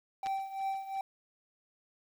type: tone with tremolo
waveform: triangle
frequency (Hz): 777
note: G5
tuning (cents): -16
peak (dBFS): -28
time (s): 0.23-1.01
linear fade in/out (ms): 2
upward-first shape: triangle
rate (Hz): 2.8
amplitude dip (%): 80
type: clicks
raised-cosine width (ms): 0.2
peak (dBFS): -25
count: 2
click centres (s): 0.261 / 0.269
effects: 10-bit